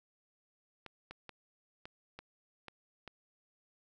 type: clicks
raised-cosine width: 0.3 ms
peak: -30 dBFS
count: 7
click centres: 0.863 / 1.11 / 1.293 / 1.855 / 2.19 / 2.683 / 3.077 s
effects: none